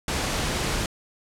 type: noise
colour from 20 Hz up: pink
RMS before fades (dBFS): -26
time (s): 0.08-0.86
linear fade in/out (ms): 2
effects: low-pass 9000 Hz 12 dB/octave